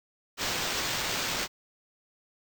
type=noise with sample-and-hold; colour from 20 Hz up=blue; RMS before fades=-31 dBFS; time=0.37-1.48 s; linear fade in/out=50 ms; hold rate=11025 Hz; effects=none